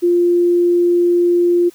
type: tone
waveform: sine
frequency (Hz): 349.2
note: F4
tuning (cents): 0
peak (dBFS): -10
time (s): 0.02-1.7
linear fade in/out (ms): 20
effects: white hiss -48 dBFS RMS until 1.74 s